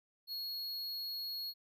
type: tone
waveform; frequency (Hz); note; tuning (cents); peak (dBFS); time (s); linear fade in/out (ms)
square; 4321; C#8; -45; -39; 0.27-1.54; 50
effects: none